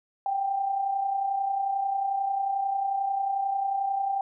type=tone pair together; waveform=sine; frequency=756.8 / 788 Hz; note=F#5 / G5; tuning=+39 / +9 cents; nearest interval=minor second; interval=70 cents; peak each=-34 / -25 dBFS; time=0.26-4.21 s; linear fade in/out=2 ms; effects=none